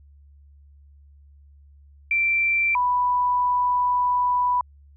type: tone pair in turn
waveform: sine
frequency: 2349 / 987.6 Hz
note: D7 / B5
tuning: 0 / 0 cents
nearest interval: octave + minor third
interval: 1500 cents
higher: first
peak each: -18 dBFS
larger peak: neither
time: 2.11-2.75 / 2.75-4.61 s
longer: second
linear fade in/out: 2 ms
effects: added 71 Hz sine -48 dBFS peak until 4.96 s